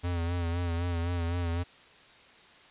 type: tone with vibrato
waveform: square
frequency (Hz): 86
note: F2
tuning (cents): -26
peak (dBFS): -29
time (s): 0.03-1.64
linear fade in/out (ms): 20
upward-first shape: sine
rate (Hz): 3.9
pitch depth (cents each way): 48
effects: white hiss -55 dBFS RMS until 2.7 s + resampled to 8000 Hz